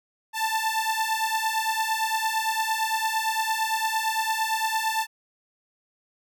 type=beating tone pair; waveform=sawtooth; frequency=880 / 888.8 Hz; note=A5 / A5; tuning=0 / +17 cents; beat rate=8.8 Hz; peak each=-23 dBFS; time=0.33-5.07 s; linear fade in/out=50 ms; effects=none